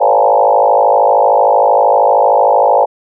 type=tone with frequency modulation; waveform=sine; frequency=698.5 Hz; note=F5; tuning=in tune; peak=-6 dBFS; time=0-2.86 s; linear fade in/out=20 ms; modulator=53 Hz; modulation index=4; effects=none